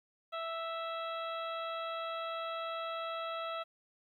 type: harmonic tone with a mistuned harmonic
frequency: 659.3 Hz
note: E5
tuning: in tune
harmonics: 1 / 2 / 3 / 4 / 5 / 6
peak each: -40 / -39 / -52 / -49 / -49 / -51 dBFS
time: 0.32-3.64 s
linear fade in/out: 20 ms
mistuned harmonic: 6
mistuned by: -36 cents
effects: 12-bit